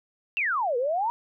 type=exponential two-way sweep; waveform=sine; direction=down then up; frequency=2794 to 466.2 to 966 Hz; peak=-23 dBFS; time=0.37-1.1 s; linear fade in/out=0 ms; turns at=0.77 s; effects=none